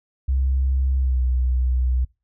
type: tone with pitch glide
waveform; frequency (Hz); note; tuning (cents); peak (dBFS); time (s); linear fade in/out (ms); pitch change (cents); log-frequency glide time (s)
sine; 66.2 to 62.96; C2 to B1; +21 to +34; -16; 0.28-2.05; 10; -87; 0.97-1.21
effects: noise-tail reverb RT60 0.3 s tail -26 dB re dry + tanh soft clip ceiling -13 dBFS